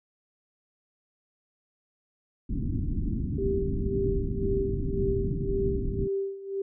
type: low-pass noise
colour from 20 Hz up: pink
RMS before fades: -29 dBFS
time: 2.49-6.08 s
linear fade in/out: 10 ms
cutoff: 310 Hz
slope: 48 dB/octave
type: tone with tremolo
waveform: sine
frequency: 392 Hz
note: G4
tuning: in tune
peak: -25 dBFS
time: 3.38-6.62 s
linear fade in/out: 5 ms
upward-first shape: sine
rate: 1.9 Hz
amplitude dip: 80%
effects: none